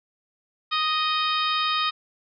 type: harmonic tone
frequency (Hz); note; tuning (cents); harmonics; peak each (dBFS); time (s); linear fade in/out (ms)
622.3; D#5; 0; 2 / 3 / 4 / 5 / 6 / 7 / 8; -24 / -34 / -31 / -31 / -28 / -38 / -35; 0.71-1.91; 20
effects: none